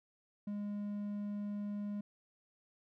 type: tone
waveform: triangle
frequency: 205.5 Hz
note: G#3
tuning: 18 cents flat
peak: -35 dBFS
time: 0.47-2.01 s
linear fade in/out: 5 ms
effects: none